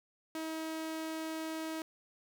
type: tone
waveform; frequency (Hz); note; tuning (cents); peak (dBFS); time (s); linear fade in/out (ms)
sawtooth; 319.2; D#4; +44; -33; 0.35-1.82; 2
effects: 11-bit